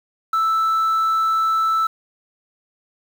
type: tone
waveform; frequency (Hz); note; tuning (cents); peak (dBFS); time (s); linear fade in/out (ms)
sine; 1318.5; E6; 0; -13; 0.33-1.87; 5
effects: tanh soft clip ceiling -15 dBFS + 7-bit